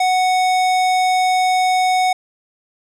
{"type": "tone with hard clipping", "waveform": "sine", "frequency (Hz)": 740, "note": "F#5", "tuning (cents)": 0, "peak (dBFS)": -15, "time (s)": [0, 2.13], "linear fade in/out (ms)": 5, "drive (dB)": 17, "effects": []}